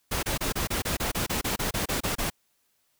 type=noise bursts; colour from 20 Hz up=pink; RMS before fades=-28 dBFS; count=15; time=0.11-2.302 s; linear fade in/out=10 ms; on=120 ms; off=28 ms; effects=white hiss -71 dBFS RMS until 2.99 s